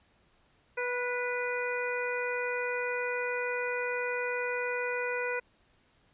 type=harmonic tone with a mistuned harmonic; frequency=490.3 Hz; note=B4; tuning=13 cents flat; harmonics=1 / 2 / 3 / 4 / 5; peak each=-33 / -39 / -36 / -38 / -38 dBFS; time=0.77-5.4 s; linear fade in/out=10 ms; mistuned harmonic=4; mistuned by=+28 cents; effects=pink hiss -67 dBFS RMS until 6.13 s + resampled to 8000 Hz